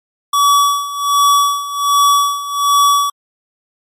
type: tone with tremolo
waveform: square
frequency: 1140 Hz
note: C#6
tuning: 48 cents sharp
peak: -8 dBFS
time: 0.33-3.1 s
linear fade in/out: 5 ms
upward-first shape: sine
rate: 1.3 Hz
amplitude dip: 80%
effects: MP3 64 kbps